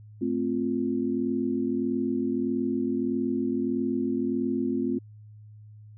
sine chord, F major, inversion first, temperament equal, 220 / 261.6 / 349.2 Hz, A3 / C4 / F4, 0 / 0 / 0 cents, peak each -30 / -27 / -30 dBFS, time 0.21-4.99 s, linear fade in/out 10 ms, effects added 106 Hz sine -45 dBFS peak until 5.97 s

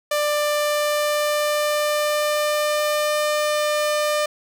sawtooth tone with pitch glide, 593 to 599.9 Hz, D5 to D5, +17 to +37 cents, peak -15 dBFS, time 0.11-4.26 s, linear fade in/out 5 ms, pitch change +20 cents, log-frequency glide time 0.59-3.11 s, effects none

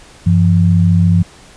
sine tone pair together, 96.1 / 170.39 Hz, G2 / F3, -34 / -42 cents, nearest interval minor seventh, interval 992 cents, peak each -10 dBFS, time 0.26-1.23 s, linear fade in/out 10 ms, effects pink hiss -41 dBFS RMS until 1.56 s + resampled to 22050 Hz

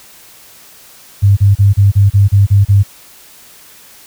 sine tone bursts, 99.9 Hz, G2, 33 cents sharp, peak -4 dBFS, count 9, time 1.22-2.834 s, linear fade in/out 20 ms, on 150 ms, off 33 ms, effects white hiss -40 dBFS RMS until 4.06 s

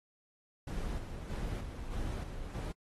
brown noise with tremolo, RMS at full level -37 dBFS, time 0.67-2.72 s, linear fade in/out 5 ms, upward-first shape square, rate 1.6 Hz, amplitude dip 45%, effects AAC 32 kbps

